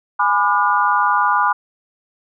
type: chord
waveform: sine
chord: G# diminished seventh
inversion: none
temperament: just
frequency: 830.6 / 996.7 / 1196.1 / 1435.3 Hz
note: G#5 / B5 / D6 / F6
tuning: 0 / +16 / +31 / +47 cents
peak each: -20 / -17 / -18 / -20 dBFS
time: 0.19-1.53 s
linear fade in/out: 10 ms
effects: none